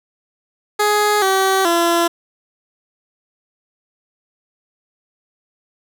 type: tone with pitch steps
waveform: 15% pulse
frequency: 418 / 383.5 / 340.1 Hz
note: G#4 / G4 / F4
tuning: +11 / -38 / -46 cents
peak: -7 dBFS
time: 0.79-2.08 s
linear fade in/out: 10 ms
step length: 430 ms
effects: none